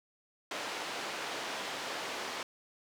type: band-pass noise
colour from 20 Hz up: pink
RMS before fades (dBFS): -39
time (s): 0.51-2.43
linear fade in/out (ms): 2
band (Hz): 450 to 5100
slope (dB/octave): 12
effects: none